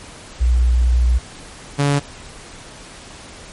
sine / sawtooth tone pair in turn, 60.8 / 142.58 Hz, B1 / C#3, -26 / +49 cents, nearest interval octave + minor third, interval 1475 cents, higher second, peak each -11 / -10 dBFS, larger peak second, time 0.4-1.19 / 1.78-2 s, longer first, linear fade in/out 20 ms, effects pink hiss -38 dBFS RMS until 3.52 s + MP3 48 kbps

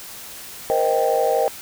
sine chord, C minor seventh, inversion third, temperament just, 470.9 / 523.3 / 627.9 / 784.9 Hz, Bb4 / C5 / Eb5 / G5, +18 / 0 / +16 / +2 cents, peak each -21 dBFS, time 0.7-1.48 s, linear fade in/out 0 ms, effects tanh soft clip ceiling -8 dBFS + white hiss -37 dBFS RMS until 1.61 s

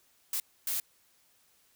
blue noise bursts at uneven times, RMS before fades -32 dBFS, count 2, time 0.33-0.4 / 0.67-0.8 s, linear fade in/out 2 ms, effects white hiss -67 dBFS RMS until 1.75 s

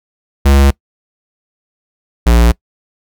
square tone pair in turn, 69.3 / 58.46 Hz, C#2 / A#1, 0 / +6 cents, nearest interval minor third, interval 294 cents, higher first, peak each -6 dBFS, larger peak neither, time 0.45-0.71 / 2.26-2.52 s, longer neither, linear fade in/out 10 ms, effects noise-tail reverb RT60 0.1 s tail -23 dB re dry

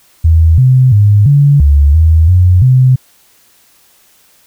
sine tone with pitch steps, 81.2 / 128.9 / 103.1 / 142.8 / 71.8 / 80.3 / 90.4 / 128.7 Hz, E2 / C3 / G#2 / D3 / D2 / E2 / F#2 / C3, -26 / -26 / -12 / -48 / -39 / -45 / -40 / -28 cents, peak -3 dBFS, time 0.24-2.96 s, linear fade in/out 10 ms, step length 340 ms, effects white hiss -48 dBFS RMS until 4.46 s

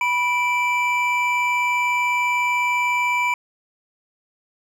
triangle tone pair together, 982 / 2336 Hz, B5 / D7, -10 / -10 cents, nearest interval octave + minor third, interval 1500 cents, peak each -19 dBFS, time 0.01-3.34 s, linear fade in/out 2 ms, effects none

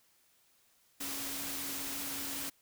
sine tone in noise, 277.2 Hz, C#4, in tune, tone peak -47 dBFS, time 1-2.5 s, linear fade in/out 10 ms, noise white, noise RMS -39 dBFS, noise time 1-2.5 s, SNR -11 dB, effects white hiss -69 dBFS RMS until 2.61 s

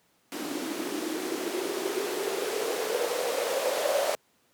blue noise with band-pass filter sweep, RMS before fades -30 dBFS, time 0.32-4.15 s, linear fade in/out 0 ms, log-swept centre 280 to 580 Hz, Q 7.2, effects pink hiss -67 dBFS RMS until 4.53 s + high-pass 150 Hz 12 dB/octave

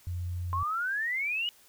sine tone, 88.4 Hz, F2, 22 cents sharp, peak -31 dBFS, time 0.07-0.63 s, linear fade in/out 0 ms
sine exponential sweep, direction up, 1046.5 to 2960 Hz, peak -28 dBFS, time 0.53-1.49 s, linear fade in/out 0 ms
effects white hiss -59 dBFS RMS until 1.68 s

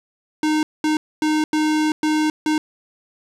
square tone bursts at uneven times, 307.8 Hz, D#4, 19 cents flat, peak -17 dBFS, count 6, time 0.43-0.63 / 0.84-0.97 / 1.22-1.44 / 1.53-1.92 / 2.03-2.3 / 2.46-2.58 s, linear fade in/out 2 ms, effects low-pass 8000 Hz 12 dB/octave + 9-bit

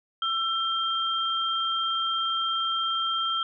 sine tone pair together, 1337 / 3180 Hz, E6 / G7, +24 / +24 cents, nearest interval octave + minor third, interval 1500 cents, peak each -27 dBFS, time 0.22-3.43 s, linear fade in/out 2 ms, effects none

